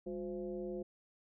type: tone with frequency modulation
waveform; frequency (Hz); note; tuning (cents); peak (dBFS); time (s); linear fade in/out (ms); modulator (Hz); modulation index
sine; 360.1; F#4; -47; -38; 0.06-0.83; 10; 159; 1.1
effects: none